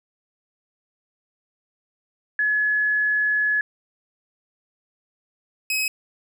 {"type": "tone pair in turn", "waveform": ["sine", "sawtooth"], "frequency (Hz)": [1700, 2547], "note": ["G#6", "D#7"], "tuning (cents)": [40, 40], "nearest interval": "perfect fifth", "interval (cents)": 700, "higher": "second", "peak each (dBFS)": -18, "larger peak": "neither", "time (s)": [[2.39, 3.61], [5.7, 5.88]], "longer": "first", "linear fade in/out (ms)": 2, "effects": []}